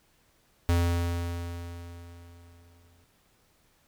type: tone with exponential decay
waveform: square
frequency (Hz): 86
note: F2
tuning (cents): -26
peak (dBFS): -21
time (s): 0.69-3.04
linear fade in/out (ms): 0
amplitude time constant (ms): 510
effects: pink hiss -66 dBFS RMS until 3.87 s